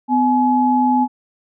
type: tone pair together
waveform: sine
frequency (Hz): 252.1 / 848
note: B3 / G#5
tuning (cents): +36 / +36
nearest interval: octave + major sixth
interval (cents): 2100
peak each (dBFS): -15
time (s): 0.08-1.08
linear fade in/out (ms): 50
effects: none